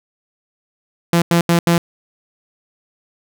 sawtooth tone bursts at uneven times, 170.3 Hz, F3, 43 cents flat, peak -7 dBFS, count 4, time 1.13-1.22 / 1.31-1.41 / 1.49-1.59 / 1.67-1.78 s, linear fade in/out 2 ms, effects none

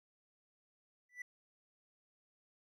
triangle tone with exponential growth, 1975.5 Hz, B6, in tune, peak -37 dBFS, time 1.09-1.22 s, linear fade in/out 5 ms, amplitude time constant 28 ms, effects none

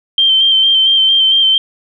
sine tone with vibrato, 3136 Hz, G7, in tune, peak -7 dBFS, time 0.18-1.58 s, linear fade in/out 2 ms, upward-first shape square, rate 4.4 Hz, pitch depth 21 cents each way, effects none

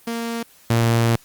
sawtooth tone pair in turn, 231.8 / 115.9 Hz, A#3 / A#2, -10 / -10 cents, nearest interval octave, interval 1200 cents, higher first, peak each -19 / -11 dBFS, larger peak second, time 0.07-0.43 / 0.7-1.16 s, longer second, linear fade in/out 5 ms, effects white hiss -51 dBFS RMS until 1.24 s + Opus 24 kbps

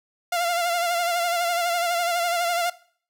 sawtooth tone with vibrato, 693 Hz, F5, 14 cents flat, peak -18 dBFS, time 0.32-2.7 s, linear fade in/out 5 ms, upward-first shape sine, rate 12 Hz, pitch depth 46 cents each way, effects noise-tail reverb RT60 0.5 s tail -19 dB re dry

